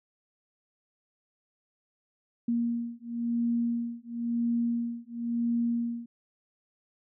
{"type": "beating tone pair", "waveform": "sine", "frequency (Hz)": [234.7, 235.67], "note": ["A#3", "A#3"], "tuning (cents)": [12, 19], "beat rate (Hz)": 0.97, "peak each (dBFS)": [-30, -30], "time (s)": [2.48, 6.06], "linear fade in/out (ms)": 5, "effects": []}